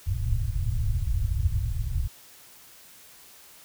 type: low-pass noise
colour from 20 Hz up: white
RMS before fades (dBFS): -26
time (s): 0.06-2.08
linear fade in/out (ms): 10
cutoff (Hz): 120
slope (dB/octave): 48
effects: white hiss -51 dBFS RMS until 3.64 s